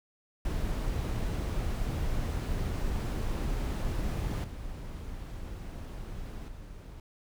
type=noise with level steps; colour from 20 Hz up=brown; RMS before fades=-31 / -40 / -45 dBFS; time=0.45-7 s; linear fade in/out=2 ms; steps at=4.44 / 6.48 s; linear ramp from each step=2 ms; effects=none